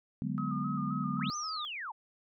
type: chord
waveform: sine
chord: G# half-diminished seventh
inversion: second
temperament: equal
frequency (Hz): 146.83 / 185 / 207.7 / 246.9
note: D3 / F#3 / G#3 / B3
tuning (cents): 0 / 0 / 0 / 0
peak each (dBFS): -37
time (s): 0.22-1.3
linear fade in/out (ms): 0
type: tone with vibrato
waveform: sine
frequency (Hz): 1244.5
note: D#6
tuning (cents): 0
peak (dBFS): -37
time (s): 0.38-1.65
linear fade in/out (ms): 0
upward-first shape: square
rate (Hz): 3.8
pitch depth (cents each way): 39
type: linear two-way sweep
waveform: sine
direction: up then down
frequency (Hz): 784 to 6200 to 784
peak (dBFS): -37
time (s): 1.19-1.92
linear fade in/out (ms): 10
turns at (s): 1.36
effects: none